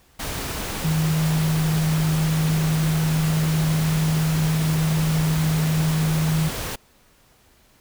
sine tone in noise, 157.5 Hz, D#3, 21 cents sharp, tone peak -18 dBFS, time 0.84-6.49 s, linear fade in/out 10 ms, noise pink, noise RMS -29 dBFS, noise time 0.19-6.76 s, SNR +8 dB, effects pink hiss -57 dBFS RMS until 7.8 s

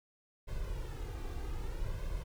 brown noise with flanger, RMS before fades -38 dBFS, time 0.47-2.24 s, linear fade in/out 20 ms, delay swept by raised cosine 1.9 to 2.55 ms, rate 0.62 Hz, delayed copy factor +0.7, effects none

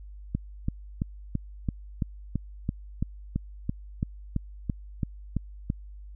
click train, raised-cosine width 5 ms, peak -14 dBFS, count 17, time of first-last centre 0.35-5.701 s, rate 2.99 Hz, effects added 50 Hz sine -41 dBFS peak until 6.15 s

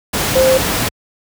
sine tone in noise, 523.3 Hz, C5, in tune, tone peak -9 dBFS, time 0.35-0.58 s, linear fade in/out 10 ms, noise pink, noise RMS -17 dBFS, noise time 0.13-0.89 s, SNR +5 dB, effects high-pass 60 Hz 12 dB/octave

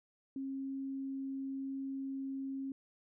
sine tone, 270.1 Hz, C#4, 45 cents flat, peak -37 dBFS, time 0.36-2.72 s, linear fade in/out 2 ms, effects none

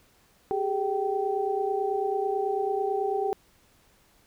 sine tone cluster, 389.6 / 418.7 / 775 Hz, G4 / G#4 / G5, -11 / +14 / -20 cents, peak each -29 dBFS, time 0.51-3.33 s, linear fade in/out 0 ms, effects pink hiss -62 dBFS RMS until 4.26 s

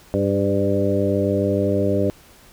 harmonic tone with a mistuned harmonic, 99.2 Hz, G2, 21 cents sharp, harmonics 1 / 2 / 3 / 4 / 5 / 6, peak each -24 / -24 / -24 / -24 / -24 / -24 dBFS, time 0.14-2.1 s, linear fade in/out 0 ms, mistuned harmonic 5, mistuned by +24 cents, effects pink hiss -49 dBFS RMS until 2.52 s

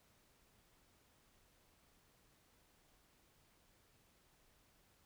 silence, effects pink hiss -72 dBFS RMS until 5.05 s

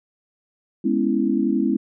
sine chord, C# minor seventh, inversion second, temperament equal, 207.7 / 246.9 / 277.2 / 329.6 Hz, G#3 / B3 / C#4 / E4, 0 / 0 / 0 / 0 cents, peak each -23 dBFS, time 0.84-1.77 s, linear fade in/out 10 ms, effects none

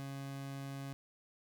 30% pulse tone, 137.6 Hz, C#3, 12 cents flat, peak -39 dBFS, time 0-0.93 s, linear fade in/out 0 ms, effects none

